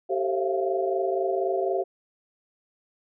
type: tone cluster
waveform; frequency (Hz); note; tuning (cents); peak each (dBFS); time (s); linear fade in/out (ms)
sine; 386.5 / 443.7 / 532 / 666 / 690; G4 / A4 / C5 / E5 / F5; -24 / +14 / +29 / +18 / -21; -26 / -34 / -30 / -33 / -29; 0.09-1.84; 20
effects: none